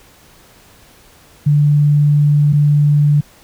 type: tone pair in turn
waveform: sine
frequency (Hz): 146.83 / 146.83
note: D3 / D3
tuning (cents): 0 / 0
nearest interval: unison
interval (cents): 0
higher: neither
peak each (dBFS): -8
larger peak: neither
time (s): 1.46-2.53 / 2.53-3.21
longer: first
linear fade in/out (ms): 10
effects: pink hiss -46 dBFS RMS until 3.43 s